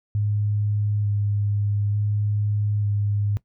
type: tone with vibrato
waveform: sine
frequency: 103.3 Hz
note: G#2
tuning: 9 cents flat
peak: -20 dBFS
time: 0.15-3.37 s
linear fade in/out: 0 ms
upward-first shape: square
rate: 0.56 Hz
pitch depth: 12 cents each way
effects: noise-tail reverb RT60 0.1 s tail -18 dB re dry